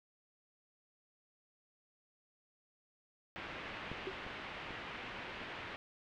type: low-pass noise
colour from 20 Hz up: white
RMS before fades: -46 dBFS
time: 3.36-5.76 s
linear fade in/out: 0 ms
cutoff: 2800 Hz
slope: 24 dB/octave
type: clicks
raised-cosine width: 2 ms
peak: -28 / -35 / -34 / -38 dBFS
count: 4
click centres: 3.916 / 4.265 / 4.707 / 5.416 s
type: tone with exponential decay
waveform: sine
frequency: 380 Hz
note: F#4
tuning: 46 cents sharp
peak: -34 dBFS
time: 4.07-4.18 s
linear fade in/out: 1 ms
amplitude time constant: 22 ms
effects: none